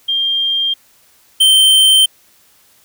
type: tone pair in turn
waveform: sine / square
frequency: 3196 / 3114 Hz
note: G7 / G7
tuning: +33 / -12 cents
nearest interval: unison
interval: 45 cents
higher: first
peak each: -13 / -7 dBFS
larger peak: second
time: 0.08-0.74 / 1.4-2.06 s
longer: neither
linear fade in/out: 10 ms
effects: white hiss -51 dBFS RMS until 2.84 s